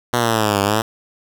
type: linear two-way sweep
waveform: 5% pulse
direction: down then up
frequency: 122.7 to 98 to 113.5 Hz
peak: -4 dBFS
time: 0.13-0.82 s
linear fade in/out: 5 ms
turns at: 0.62 s
effects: none